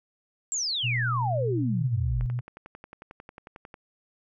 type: exponential sweep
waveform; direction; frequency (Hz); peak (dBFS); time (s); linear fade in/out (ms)
sine; down; 7670 to 41.14; -26; 0.52-2.26; 0
type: tone with pitch glide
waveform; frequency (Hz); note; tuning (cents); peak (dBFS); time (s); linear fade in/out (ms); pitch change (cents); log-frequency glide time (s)
sine; 120.9 to 122.09; B2 to B2; -36 to -19; -26; 0.83-2.41; 20; +17; 0.96-1.84
type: click train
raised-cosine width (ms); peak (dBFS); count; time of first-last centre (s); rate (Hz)
0.5; -28; 18; 2.21-3.742; 11.1
effects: none